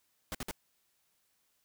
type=noise bursts; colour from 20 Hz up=pink; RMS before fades=-38 dBFS; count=3; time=0.32-0.511 s; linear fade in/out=0 ms; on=27 ms; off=55 ms; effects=white hiss -75 dBFS RMS until 1.64 s